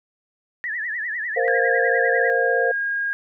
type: tone with vibrato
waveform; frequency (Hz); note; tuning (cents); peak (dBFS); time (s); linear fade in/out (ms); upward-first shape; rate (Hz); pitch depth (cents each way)
sine; 1829; A#6; -33; -24; 0.64-2.3; 0; triangle; 10; 170
type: chord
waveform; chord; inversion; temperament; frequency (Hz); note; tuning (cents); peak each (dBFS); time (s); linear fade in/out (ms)
sine; Bb suspended second; none; equal with one note detuned; 466.2 / 523.3 / 700.9; Bb4 / C5 / F5; 0 / 0 / +6; -22 / -22 / -25; 1.36-2.72; 10
type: tone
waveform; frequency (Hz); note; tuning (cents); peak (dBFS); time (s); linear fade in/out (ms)
sine; 1628; G#6; -35; -21; 1.48-3.13; 0
effects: none